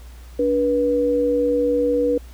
sine tone pair together, 288.5 / 485.2 Hz, D4 / B4, -31 / -31 cents, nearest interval major sixth, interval 900 cents, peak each -22 / -17 dBFS, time 0.39-2.18 s, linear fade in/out 5 ms, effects added 60 Hz sine -37 dBFS peak until 2.33 s + pink hiss -50 dBFS RMS until 2.33 s

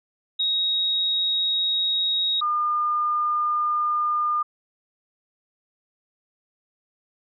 sine tone pair in turn, 3781 / 1209.7 Hz, A#7 / D#6, +24 / -49 cents, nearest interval octave + minor sixth, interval 1973 cents, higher first, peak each -20 dBFS, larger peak neither, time 0.39-2.41 / 2.41-4.43 s, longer neither, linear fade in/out 10 ms, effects none

